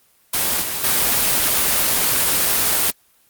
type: noise with level steps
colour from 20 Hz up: white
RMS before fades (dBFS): -19 / -24 / -17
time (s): 0.33-2.91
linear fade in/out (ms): 10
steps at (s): 0.62 / 0.84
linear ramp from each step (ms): 2
effects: white hiss -57 dBFS RMS until 3.29 s + Opus 24 kbps